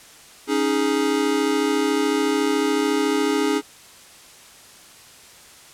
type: chord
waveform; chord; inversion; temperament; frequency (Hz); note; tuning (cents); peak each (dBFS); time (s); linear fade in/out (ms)
square; C# suspended second; none; equal; 277.2 / 311.1 / 415.3; C#4 / D#4 / G#4; 0 / 0 / 0; -24 / -24 / -23; 0.47-3.62; 50
effects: white hiss -46 dBFS RMS until 5.73 s + low-pass 10000 Hz 12 dB/octave